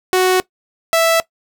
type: tone pair in turn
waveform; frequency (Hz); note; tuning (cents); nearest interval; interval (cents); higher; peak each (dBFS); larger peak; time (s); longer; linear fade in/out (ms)
sawtooth; 370 / 659.3; F#4 / E5; 0 / 0; minor seventh; 1000; second; -7; neither; 0.13-0.4 / 0.93-1.2; neither; 0
effects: noise-tail reverb RT60 0.1 s tail -19 dB re dry